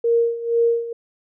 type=tone with tremolo; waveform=sine; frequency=466.2 Hz; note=A#4; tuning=in tune; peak=-13 dBFS; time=0.04-0.93 s; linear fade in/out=5 ms; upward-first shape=sine; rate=2.1 Hz; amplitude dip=80%; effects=none